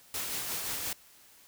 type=noise with tremolo; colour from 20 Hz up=white; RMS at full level=-34 dBFS; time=0.14-0.93 s; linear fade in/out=2 ms; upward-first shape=sine; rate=5.7 Hz; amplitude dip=30%; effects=white hiss -58 dBFS RMS until 1.47 s